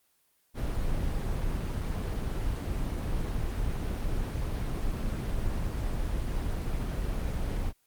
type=noise; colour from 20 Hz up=brown; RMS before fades=-30 dBFS; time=0.54-7.73 s; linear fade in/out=50 ms; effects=white hiss -70 dBFS RMS until 7.86 s + Opus 24 kbps